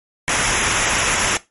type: noise with comb filter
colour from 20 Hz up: pink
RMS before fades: -18 dBFS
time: 0.28-1.37 s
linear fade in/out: 0 ms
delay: 0.23 ms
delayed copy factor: -0.65
effects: noise-tail reverb RT60 0.2 s tail -17 dB re dry + MP3 48 kbps